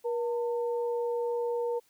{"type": "tone pair together", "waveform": "sine", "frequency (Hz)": [477.3, 901], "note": ["A#4", "A5"], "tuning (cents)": [41, 41], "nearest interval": "major seventh", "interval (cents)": 1100, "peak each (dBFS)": [-28, -38], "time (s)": [0.04, 1.8], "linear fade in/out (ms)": 20, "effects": ["white hiss -67 dBFS RMS until 1.89 s"]}